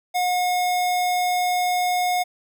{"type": "tone", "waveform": "square", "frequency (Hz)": 722, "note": "F#5", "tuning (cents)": -43, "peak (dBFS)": -20, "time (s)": [0.14, 2.24], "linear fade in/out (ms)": 20, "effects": []}